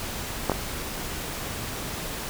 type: clicks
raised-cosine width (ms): 1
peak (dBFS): -7 / -10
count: 2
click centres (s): 0.497 / 0.518
effects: pink hiss -33 dBFS RMS until 2.29 s